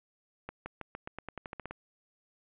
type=accelerating click train; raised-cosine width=0.5 ms; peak=-24 dBFS; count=13; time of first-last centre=0.49-1.71 s; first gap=170 ms; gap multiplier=0.9; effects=resampled to 8000 Hz + 11-bit